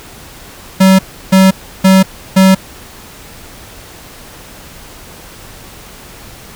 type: tone bursts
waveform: square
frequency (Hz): 190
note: F#3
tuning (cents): +46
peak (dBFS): -4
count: 4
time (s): 0.8-2.55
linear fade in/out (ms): 10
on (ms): 190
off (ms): 330
effects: pink hiss -34 dBFS RMS until 6.55 s